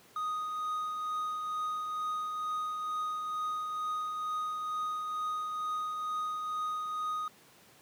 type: tone with tremolo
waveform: triangle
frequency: 1244 Hz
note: D#6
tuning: 1 cent flat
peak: -29 dBFS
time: 0.16-7.28 s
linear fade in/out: 2 ms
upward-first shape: triangle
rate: 2.2 Hz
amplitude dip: 35%
effects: pink hiss -59 dBFS RMS until 7.81 s + high-pass 150 Hz 12 dB/octave